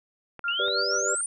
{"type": "clicks", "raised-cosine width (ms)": 0.5, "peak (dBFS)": -26, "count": 2, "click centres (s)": [0.393, 0.682]}
{"type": "tone with tremolo", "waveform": "sine", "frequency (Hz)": 1396.9, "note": "F6", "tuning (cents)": 0, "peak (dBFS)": -25, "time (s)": [0.44, 1.21], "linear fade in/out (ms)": 2, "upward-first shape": "sine", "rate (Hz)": 6.4, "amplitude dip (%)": 70}
{"type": "exponential sweep", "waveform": "sine", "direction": "up", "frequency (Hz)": [2692, 9397], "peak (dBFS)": -26, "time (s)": [0.48, 1.26], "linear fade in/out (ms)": 2}
{"type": "chord", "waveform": "sine", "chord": "G major", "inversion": "none", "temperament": "equal", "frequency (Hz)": [392, 493.9, 587.3], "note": ["G4", "B4", "D5"], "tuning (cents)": [0, 0, 0], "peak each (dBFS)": -32, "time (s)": [0.59, 1.15], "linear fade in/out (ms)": 5}
{"effects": []}